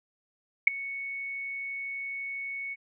sine tone with ADSR envelope, 2217 Hz, C#7, in tune, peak -10 dBFS, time 0.67-2.76 s, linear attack 6 ms, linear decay 6 ms, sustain -23 dB, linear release 34 ms, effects none

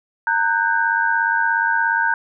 sine tone cluster, 918 / 1495 / 1592 Hz, A#5 / F#6 / G6, -27 / +17 / +26 cents, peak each -20 dBFS, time 0.27-2.14 s, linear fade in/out 2 ms, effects none

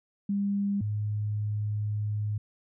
sine tone pair in turn, 200.6 / 105.1 Hz, G3 / G#2, +40 / +21 cents, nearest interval major seventh, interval 1119 cents, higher first, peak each -25 / -27 dBFS, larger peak first, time 0.29-0.81 / 0.81-2.38 s, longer second, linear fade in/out 5 ms, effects none

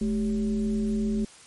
sine tone with frequency modulation, 214.7 Hz, A3, 42 cents flat, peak -23 dBFS, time 0.01-1.25 s, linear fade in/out 5 ms, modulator 174 Hz, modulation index 0.63, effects white hiss -50 dBFS RMS until 1.46 s + MP3 48 kbps

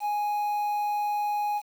triangle tone with quantisation, 830.6 Hz, G#5, in tune, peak -23 dBFS, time 0-1.62 s, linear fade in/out 50 ms, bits 8, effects none

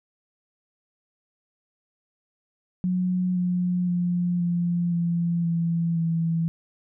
sine tone with pitch steps, 182 / 179.08 / 176.21 / 173.38 / 170.6 / 167.86 / 165.17 Hz, F#3 / F3 / F3 / F3 / F3 / E3 / E3, -28 / +44 / +16 / -12 / -40 / +32 / +4 cents, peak -21 dBFS, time 2.84-6.48 s, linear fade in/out 0 ms, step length 520 ms, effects none

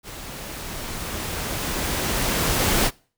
pink noise with level ramp, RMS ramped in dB -37 to -19 dBFS, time 0.03-2.91 s, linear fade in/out 50 ms, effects noise-tail reverb RT60 0.4 s tail -24 dB re dry

